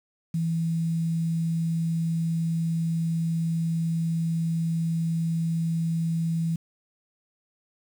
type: tone with quantisation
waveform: sine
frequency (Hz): 164.81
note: E3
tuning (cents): 0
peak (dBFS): -23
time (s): 0.34-6.56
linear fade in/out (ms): 5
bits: 8
effects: none